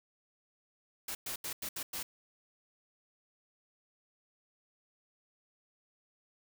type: noise bursts at uneven times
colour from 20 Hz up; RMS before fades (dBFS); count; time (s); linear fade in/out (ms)
white; -39; 6; 1.08-1.15 / 1.26-1.36 / 1.44-1.53 / 1.62-1.69 / 1.76-1.83 / 1.93-2.03; 5
effects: none